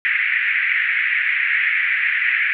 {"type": "band-pass noise", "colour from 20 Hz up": "pink", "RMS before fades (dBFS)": -19, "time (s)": [0.05, 2.53], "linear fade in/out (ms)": 0, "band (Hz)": [1800, 2300], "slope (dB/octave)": 48, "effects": []}